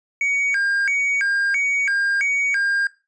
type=tone with vibrato; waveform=triangle; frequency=1900 Hz; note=A#6; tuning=33 cents sharp; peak=-16 dBFS; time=0.21-2.87 s; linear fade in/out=2 ms; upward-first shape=square; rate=1.5 Hz; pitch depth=290 cents each way; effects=noise-tail reverb RT60 0.3 s tail -19 dB re dry + resampled to 22050 Hz